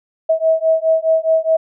sine beating tone pair, 642 / 646.8 Hz, E5 / E5, -46 / -33 cents, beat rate 4.8 Hz, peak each -15 dBFS, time 0.29-1.57 s, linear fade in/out 10 ms, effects none

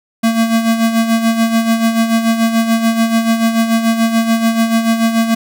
square tone with tremolo, 227 Hz, A#3, 46 cents flat, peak -9 dBFS, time 0.23-5.35 s, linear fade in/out 10 ms, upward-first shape sine, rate 6.9 Hz, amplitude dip 60%, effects none

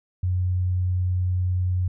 sine tone, 91 Hz, F#2, 28 cents flat, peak -20 dBFS, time 0.23-1.88 s, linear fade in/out 5 ms, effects none

